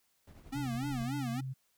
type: noise with tremolo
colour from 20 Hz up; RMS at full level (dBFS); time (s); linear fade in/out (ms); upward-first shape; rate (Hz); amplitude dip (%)
brown; -49; 0.27-1.1; 5; triangle; 11; 60
type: tone with vibrato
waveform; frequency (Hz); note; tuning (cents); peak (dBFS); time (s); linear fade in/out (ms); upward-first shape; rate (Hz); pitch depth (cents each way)
square; 258.5; C4; -21; -36; 0.52-1.41; 10; sine; 3.5; 210
type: tone with pitch glide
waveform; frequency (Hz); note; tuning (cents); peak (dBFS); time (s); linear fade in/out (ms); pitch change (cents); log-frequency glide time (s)
sine; 130.81 to 131.8; C3 to C3; 0 to +13; -36; 0.54-1.54; 20; +13; 0.69-1.04
effects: white hiss -74 dBFS RMS until 1.77 s